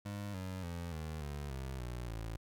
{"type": "tone with pitch steps", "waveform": "25% pulse", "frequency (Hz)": [101.9, 93.44, 85.69, 78.58, 72.05, 66.07, 60.59, 55.56], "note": ["G#2", "F#2", "F2", "D#2", "D2", "C2", "B1", "A1"], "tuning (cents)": [-32, 18, -32, 18, -33, 17, -32, 18], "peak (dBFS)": -36, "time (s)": [0.05, 2.37], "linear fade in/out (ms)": 10, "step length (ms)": 290, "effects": []}